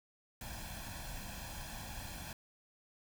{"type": "noise with comb filter", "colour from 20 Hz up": "pink", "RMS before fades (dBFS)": -45, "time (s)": [0.41, 2.33], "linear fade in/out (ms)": 2, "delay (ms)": 1.2, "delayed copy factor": 0.75, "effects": []}